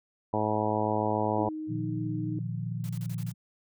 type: harmonic tone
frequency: 107.2 Hz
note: A2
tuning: 45 cents flat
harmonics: 1 / 2 / 3 / 4 / 5 / 6 / 7 / 8 / 9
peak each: -34 / -34 / -34 / -34 / -34 / -34 / -34 / -34 / -34 dBFS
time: 0.33-1.49 s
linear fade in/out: 5 ms
type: tone with pitch glide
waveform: sine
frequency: 311.1 to 309.3 Hz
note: D#4 to D#4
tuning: 0 to -10 cents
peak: -33 dBFS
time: 1.38-2.39 s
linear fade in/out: 2 ms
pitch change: -10 cents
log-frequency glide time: 1.9-2.2 s
type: chord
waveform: sine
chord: Bb suspended fourth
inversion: none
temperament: equal with one note detuned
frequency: 116.54 / 151.75 / 174.61 Hz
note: Bb2 / Eb3 / F3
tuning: 0 / -43 / 0 cents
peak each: -33 / -37 / -36 dBFS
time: 1.67-3.34 s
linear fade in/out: 50 ms
type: noise bursts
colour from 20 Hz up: white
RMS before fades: -49 dBFS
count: 6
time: 2.84-3.316 s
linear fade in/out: 0 ms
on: 51 ms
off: 34 ms
effects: none